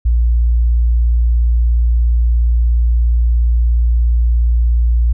sine tone, 58.5 Hz, A#1, 7 cents sharp, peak -8 dBFS, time 0.05-5.13 s, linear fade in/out 10 ms, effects tanh soft clip ceiling -5 dBFS

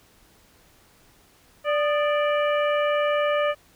harmonic tone with a mistuned harmonic, 587.3 Hz, D5, in tune, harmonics 1 / 2 / 3 / 4 / 5, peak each -21 / -27 / -31 / -33 / -35 dBFS, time 1.64-3.55 s, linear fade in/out 50 ms, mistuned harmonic 2, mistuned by +77 cents, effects pink hiss -57 dBFS RMS until 3.75 s

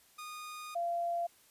sawtooth / sine tone pair in turn, 1229 / 687.8 Hz, D#6 / F5, -22 / -27 cents, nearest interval minor seventh, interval 1005 cents, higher first, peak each -39 / -31 dBFS, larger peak second, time 0.18-0.75 / 0.75-1.27 s, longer first, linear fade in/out 10 ms, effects white hiss -64 dBFS RMS until 1.5 s + resampled to 32000 Hz

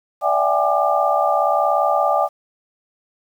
sine tone cluster, 582 / 659 / 764 / 825 / 1193 Hz, D5 / E5 / G5 / G#5 / D6, -16 / -1 / -45 / -12 / +27 cents, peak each -21 dBFS, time 0.21-2.29 s, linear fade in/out 50 ms, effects 8-bit

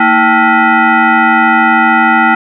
sine tone with frequency modulation, 322 Hz, E4, 41 cents flat, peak -5 dBFS, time 0-2.35 s, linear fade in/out 5 ms, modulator 551 Hz, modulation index 3, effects none

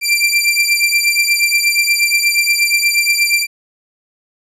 sawtooth beating tone pair, 2356 / 2364.4 Hz, D7 / D7, +5 / +11 cents, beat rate 8.4 Hz, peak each -11 dBFS, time 0.01-3.47 s, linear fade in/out 50 ms, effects resampled to 32000 Hz

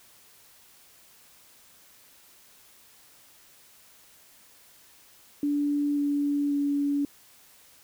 sine tone with pitch steps, 289.6 / 287.4 / 285.3 Hz, D4 / D4 / C#4, -24 / -37 / +50 cents, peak -23 dBFS, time 5.43-7.05 s, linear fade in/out 2 ms, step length 540 ms, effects white hiss -56 dBFS RMS until 7.83 s

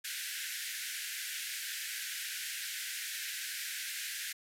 pink band-pass noise, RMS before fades -40 dBFS, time 0.04-4.33 s, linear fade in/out 10 ms, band 1500 to 15000 Hz, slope 96 dB/octave, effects none

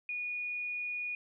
sine tone, 2454 Hz, D#7, 25 cents flat, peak -34 dBFS, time 0.09-1.15 s, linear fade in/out 2 ms, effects none

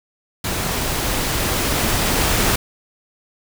pink noise with level ramp, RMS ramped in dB -23 to -17 dBFS, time 0.44-2.56 s, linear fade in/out 5 ms, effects none

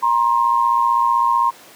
sine tone pair together, 945 / 1060.7 Hz, A#5 / C6, +23 / +23 cents, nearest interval major second, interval 200 cents, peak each -16 dBFS, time 0.02-1.51 s, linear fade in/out 20 ms, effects pink hiss -43 dBFS RMS until 1.75 s + high-pass 300 Hz 12 dB/octave

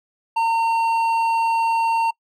triangle tone with hard clipping, 912 Hz, A#5, 38 cents flat, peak -18 dBFS, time 0.36-2.11 s, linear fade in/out 10 ms, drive 10 dB, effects noise-tail reverb RT60 0.1 s tail -25 dB re dry

